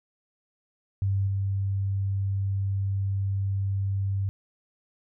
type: tone with level steps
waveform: sine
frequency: 98 Hz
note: G2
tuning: in tune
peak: -22 / -24 dBFS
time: 1.02-4.29 s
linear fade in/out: 0 ms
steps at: 1.27 s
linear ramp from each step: 5 ms
effects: none